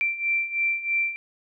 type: beating tone pair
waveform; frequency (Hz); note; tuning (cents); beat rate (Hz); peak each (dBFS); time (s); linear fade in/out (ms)
sine; 2349 / 2352.1; D7 / D7; 0 / +2; 3.1; -28 / -24; 0.01-1.16; 0
effects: none